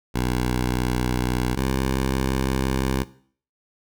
10% pulse tone pair in turn, 61.9 / 65.87 Hz, B1 / C2, +5 / +12 cents, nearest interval minor second, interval 107 cents, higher second, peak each -13 dBFS, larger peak neither, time 0.14-1.56 / 1.56-3.04 s, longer second, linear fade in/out 20 ms, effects noise-tail reverb RT60 0.5 s tail -17 dB re dry

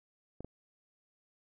clicks, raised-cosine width 2 ms, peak -30 dBFS, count 2, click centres 0.406 / 0.446 s, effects none

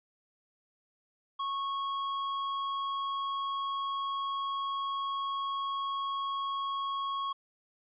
square tone, 1100 Hz, C#6, 14 cents flat, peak -32 dBFS, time 1.39-7.33 s, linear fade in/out 10 ms, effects resampled to 8000 Hz

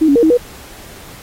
sine tone with pitch steps, 315.6 / 281.7 / 469.4 / 318 / 486.4 Hz, D#4 / C#4 / A#4 / D#4 / B4, +25 / +28 / +12 / +38 / -26 cents, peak -7 dBFS, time 0.01-0.375 s, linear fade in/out 10 ms, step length 73 ms, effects pink hiss -37 dBFS RMS until 1.22 s + AAC 48 kbps

